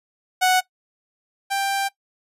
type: tone pair in turn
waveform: sawtooth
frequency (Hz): 740 / 788.2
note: F#5 / G5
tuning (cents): 0 / +9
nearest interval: minor second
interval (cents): 109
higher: second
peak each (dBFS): -11 / -17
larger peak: first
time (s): 0.41-0.61 / 1.5-1.89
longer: second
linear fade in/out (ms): 20
effects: noise-tail reverb RT60 0.1 s tail -19 dB re dry + resampled to 32000 Hz